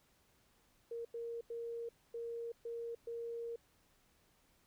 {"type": "tone bursts at uneven times", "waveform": "sine", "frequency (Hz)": 466.2, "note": "A#4", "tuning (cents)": 0, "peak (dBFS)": -40, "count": 6, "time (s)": [[0.91, 1.05], [1.14, 1.41], [1.5, 1.89], [2.14, 2.52], [2.65, 2.95], [3.07, 3.56]], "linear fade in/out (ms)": 5, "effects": ["pink hiss -72 dBFS RMS until 4.66 s"]}